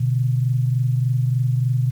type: tone pair together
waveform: sine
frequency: 123.47 / 146.83 Hz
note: B2 / D3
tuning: 0 / 0 cents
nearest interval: minor third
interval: 300 cents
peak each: -17 / -24 dBFS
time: 0-1.91 s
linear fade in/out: 10 ms
effects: 8-bit